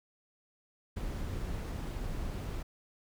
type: noise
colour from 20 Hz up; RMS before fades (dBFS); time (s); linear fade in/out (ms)
brown; -37; 0.96-2.63; 10
effects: none